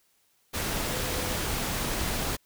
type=tone in noise; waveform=sine; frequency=505 Hz; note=B4; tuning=39 cents sharp; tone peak=-39 dBFS; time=0.92-1.34 s; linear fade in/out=20 ms; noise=pink; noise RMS=-30 dBFS; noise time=0.53-2.37 s; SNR=-12 dB; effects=white hiss -68 dBFS RMS until 2.45 s